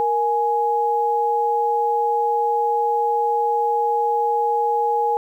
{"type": "tone pair together", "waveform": "sine", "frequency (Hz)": [468.3, 835], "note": ["A#4", "G#5"], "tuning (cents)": [8, 9], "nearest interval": "minor seventh", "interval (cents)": 1001, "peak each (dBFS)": [-22, -18], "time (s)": [0, 5.17], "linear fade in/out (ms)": 0, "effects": ["9-bit"]}